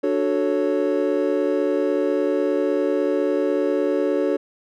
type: chord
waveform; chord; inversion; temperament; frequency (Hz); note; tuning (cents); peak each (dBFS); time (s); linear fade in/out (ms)
triangle; D major seventh; none; equal; 293.7 / 370 / 440 / 554.4; D4 / F#4 / A4 / C#5; 0 / 0 / 0 / 0; -22; 0.03-4.37; 10
effects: none